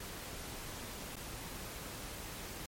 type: noise with dropouts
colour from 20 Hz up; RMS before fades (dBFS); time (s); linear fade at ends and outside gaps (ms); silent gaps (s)
pink; -45; 0-2.66; 5; 1.158-1.164
effects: MP3 64 kbps